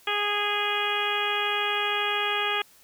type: harmonic tone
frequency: 412.9 Hz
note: G#4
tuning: 10 cents flat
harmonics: 1 / 2 / 3 / 4 / 5 / 6 / 7 / 8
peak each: -33 / -32 / -31 / -32 / -34 / -31 / -33 / -32 dBFS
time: 0.07-2.62 s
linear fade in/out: 5 ms
effects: white hiss -56 dBFS RMS until 2.83 s